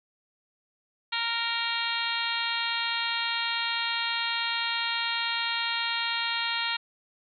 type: harmonic tone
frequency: 464.7 Hz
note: A#4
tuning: 5 cents flat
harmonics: 2 / 3 / 4 / 5 / 6 / 7 / 8 / 9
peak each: -35 / -35 / -35 / -35 / -35 / -35 / -35 / -35 dBFS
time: 1.12-6.77 s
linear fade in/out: 10 ms
effects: none